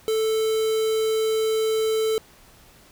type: tone with quantisation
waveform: triangle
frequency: 440 Hz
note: A4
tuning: in tune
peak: -18 dBFS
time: 0.08-2.18 s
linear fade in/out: 0 ms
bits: 5
effects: pink hiss -52 dBFS RMS until 2.91 s